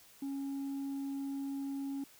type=tone; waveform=sine; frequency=275.8 Hz; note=C#4; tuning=9 cents flat; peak=-33 dBFS; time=0.22-2.04 s; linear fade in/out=5 ms; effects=tanh soft clip ceiling -35 dBFS + white hiss -60 dBFS RMS until 2.19 s